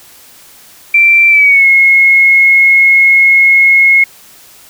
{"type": "tone with pitch glide", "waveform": "sine", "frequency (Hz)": [2349, 2167], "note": ["D7", "C#7"], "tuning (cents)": [0, -40], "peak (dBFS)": -3, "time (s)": [0.94, 4.04], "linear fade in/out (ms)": 5, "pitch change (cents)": -140, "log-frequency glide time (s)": [1.29, 1.67], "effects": ["white hiss -39 dBFS RMS until 4.69 s"]}